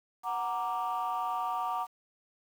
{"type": "chord", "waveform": "sine", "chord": "Gb augmented", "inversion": "none", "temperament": "equal", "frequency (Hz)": [740, 932.3, 1174.7], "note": ["Gb5", "Bb5", "D6"], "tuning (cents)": [0, 0, 0], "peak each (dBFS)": -33, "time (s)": [0.23, 1.87], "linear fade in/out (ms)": 50, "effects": ["tanh soft clip ceiling -25 dBFS", "9-bit"]}